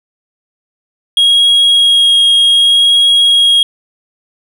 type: tone with vibrato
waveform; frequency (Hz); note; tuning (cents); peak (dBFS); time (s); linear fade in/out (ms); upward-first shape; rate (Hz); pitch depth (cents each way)
triangle; 3281; G#7; -22; -4; 1.17-3.63; 2; sine; 0.65; 9
effects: none